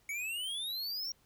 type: exponential sweep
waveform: square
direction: up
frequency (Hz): 2217 to 5650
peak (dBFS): -36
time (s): 0.09-1.12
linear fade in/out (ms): 2
effects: pink hiss -69 dBFS RMS until 1.25 s